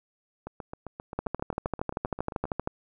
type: two click trains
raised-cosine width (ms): 1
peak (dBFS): -23 / -14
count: 16 / 20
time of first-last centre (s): 0.47-2.454 / 1.19-2.674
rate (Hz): 7.56 / 12.8
effects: none